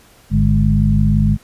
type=harmonic tone with a mistuned harmonic; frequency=51.8 Hz; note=G#1; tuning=4 cents flat; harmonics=1 / 2 / 3 / 4; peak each=-16 / -16 / -16 / -16 dBFS; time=0.3-1.38 s; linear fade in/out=50 ms; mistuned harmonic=3; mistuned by=-64 cents; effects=pink hiss -48 dBFS RMS until 1.43 s + resampled to 32000 Hz